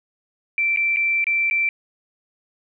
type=tone with dropouts; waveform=sine; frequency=2342 Hz; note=D7; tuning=5 cents flat; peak=-17 dBFS; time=0.58-1.69 s; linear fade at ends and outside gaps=1 ms; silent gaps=0.762-0.772 / 0.962-0.969 / 1.242-1.268 / 1.5-1.51 s; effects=none